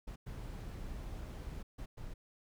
brown noise bursts at uneven times, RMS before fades -44 dBFS, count 4, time 0.07-0.16 / 0.26-1.63 / 1.78-1.86 / 1.97-2.14 s, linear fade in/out 10 ms, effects none

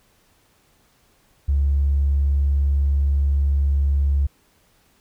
triangle tone with tanh clipping, 70.1 Hz, C#2, 20 cents sharp, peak -15 dBFS, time 1.48-4.27 s, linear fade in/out 10 ms, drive 2 dB, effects pink hiss -60 dBFS RMS until 5 s

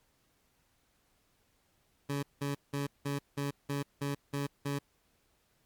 20% pulse tone bursts, 141.5 Hz, C#3, 36 cents sharp, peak -27 dBFS, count 9, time 2.09-4.79 s, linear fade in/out 10 ms, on 140 ms, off 180 ms, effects pink hiss -72 dBFS RMS until 5.65 s + MP3 96 kbps

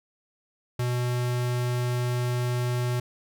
square tone, 123 Hz, B2, 7 cents flat, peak -25 dBFS, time 0.79-3 s, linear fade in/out 5 ms, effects none

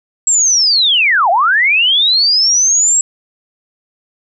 sine linear two-way sweep, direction down then up, 7690 to 655 to 7690 Hz, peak -8 dBFS, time 0.27-3.01 s, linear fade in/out 2 ms, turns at 1.3 s, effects none

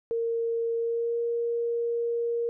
sine tone with pitch glide, 461.4 to 468.9 Hz, A#4 to A#4, -18 to +10 cents, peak -25 dBFS, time 0.11-2.49 s, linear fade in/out 0 ms, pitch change +28 cents, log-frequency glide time 0.75-1.19 s, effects none

